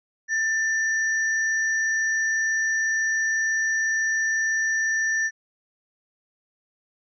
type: tone pair together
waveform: sine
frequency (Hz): 1781 / 5797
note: A6 / F#8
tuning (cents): +21 / -36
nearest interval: octave + minor sixth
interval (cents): 2043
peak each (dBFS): -21 / -32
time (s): 0.28-5.31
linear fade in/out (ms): 50
effects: none